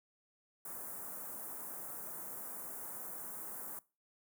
white band-stop noise, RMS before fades -45 dBFS, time 0.65-3.79 s, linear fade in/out 2 ms, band 1400 to 9100 Hz, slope 24 dB/octave, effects noise-tail reverb RT60 0.3 s tail -21 dB re dry + high-pass 150 Hz 12 dB/octave

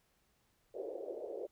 white band-pass noise, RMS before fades -43 dBFS, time 0.74-1.47 s, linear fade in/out 10 ms, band 360 to 590 Hz, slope 48 dB/octave, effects pink hiss -75 dBFS RMS until 1.51 s

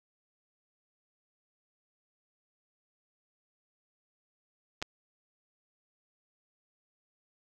clicks, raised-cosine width 0.2 ms, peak -25 / -15 dBFS, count 2, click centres 4.818 / 4.825 s, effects none

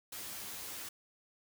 white noise with comb filter, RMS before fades -44 dBFS, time 0.12-0.89 s, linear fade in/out 5 ms, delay 9.6 ms, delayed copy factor +0.75, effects none

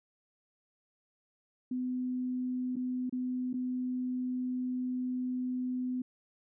sine tone with dropouts, 252.3 Hz, B3, 37 cents sharp, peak -31 dBFS, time 1.71-6.02 s, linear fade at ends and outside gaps 5 ms, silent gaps 2.758-2.765 / 3.096-3.125 / 3.531-3.539 s, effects none

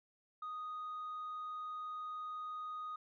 sine tone, 1243 Hz, D#6, 2 cents flat, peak -39 dBFS, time 0.42-2.96 s, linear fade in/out 5 ms, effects tanh soft clip ceiling -39 dBFS

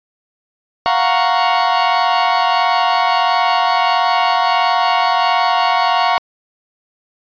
40% pulse chord, Gb major seventh, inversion third, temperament equal, 698.5 / 740 / 932.3 / 1108.7 Hz, F5 / Gb5 / Bb5 / Db6, 0 / 0 / 0 / 0 cents, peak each -17 dBFS, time 0.86-6.18 s, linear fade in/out 0 ms, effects resampled to 11025 Hz

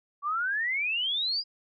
sine exponential sweep, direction up, 1126 to 4978 Hz, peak -26 dBFS, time 0.22-1.44 s, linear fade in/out 50 ms, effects none

